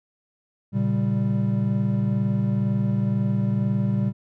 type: chord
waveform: triangle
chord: G diminished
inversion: first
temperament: equal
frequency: 116.54 / 138.59 / 196 Hz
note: Bb2 / Db3 / G3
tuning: 0 / 0 / 0 cents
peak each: -22 / -25 / -21 dBFS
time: 0.72-4.13 s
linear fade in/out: 50 ms
effects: none